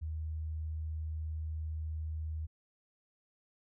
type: tone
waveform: sine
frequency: 78.5 Hz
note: D#2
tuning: 16 cents sharp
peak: -35 dBFS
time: 0.01-2.47 s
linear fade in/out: 20 ms
effects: none